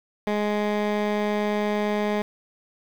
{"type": "tone", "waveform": "15% pulse", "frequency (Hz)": 208.8, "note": "G#3", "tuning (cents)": 10, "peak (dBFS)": -16, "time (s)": [0.27, 2.22], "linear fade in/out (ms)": 2, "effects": ["low-pass 3000 Hz 12 dB/octave", "7-bit"]}